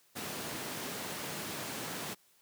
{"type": "high-pass noise", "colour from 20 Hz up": "pink", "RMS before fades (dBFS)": -40, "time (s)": [0.15, 2.15], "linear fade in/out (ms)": 20, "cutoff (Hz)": 150, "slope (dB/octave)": 12, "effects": ["white hiss -67 dBFS RMS until 2.41 s", "high-pass 80 Hz 12 dB/octave"]}